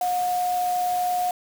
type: tone in noise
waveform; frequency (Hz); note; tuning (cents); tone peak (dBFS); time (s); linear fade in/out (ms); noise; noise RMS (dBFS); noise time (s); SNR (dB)
sine; 721; F#5; -45; -21; 0.01-1.31; 2; white; -37; 0.01-1.31; +13
effects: none